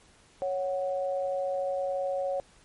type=tone pair together; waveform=sine; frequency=553.8 / 740 Hz; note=C#5 / F#5; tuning=-2 / 0 cents; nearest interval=perfect fourth; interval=502 cents; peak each=-28 / -34 dBFS; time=0.42-2.4 s; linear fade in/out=0 ms; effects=pink hiss -59 dBFS RMS until 2.64 s + MP3 48 kbps